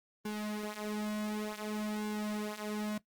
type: tone with flanger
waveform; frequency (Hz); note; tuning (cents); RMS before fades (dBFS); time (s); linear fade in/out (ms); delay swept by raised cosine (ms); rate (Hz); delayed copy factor
sawtooth; 211.6; G#3; +33; -37; 0.25-2.98; 5; 1.6 to 7; 0.55; -0.8
effects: noise-tail reverb RT60 0.1 s tail -18 dB re dry + Opus 24 kbps